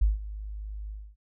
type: tone with ADSR envelope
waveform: sine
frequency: 51.91 Hz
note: G#1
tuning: in tune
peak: -17 dBFS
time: 0.01-1.16 s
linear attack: 10 ms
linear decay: 160 ms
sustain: -17 dB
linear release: 260 ms
effects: none